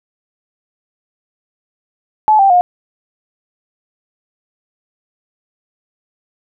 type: tone with pitch steps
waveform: sine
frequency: 860 / 784.1 / 714.9 Hz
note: A5 / G5 / F5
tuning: -40 / 0 / +40 cents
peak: -6 dBFS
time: 2.28-2.61 s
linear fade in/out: 0 ms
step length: 110 ms
effects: none